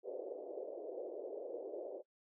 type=band-pass noise; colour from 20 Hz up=white; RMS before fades=-45 dBFS; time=0.03-2.03 s; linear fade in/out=50 ms; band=360 to 590 Hz; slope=48 dB/octave; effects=noise-tail reverb RT60 0.1 s tail -22 dB re dry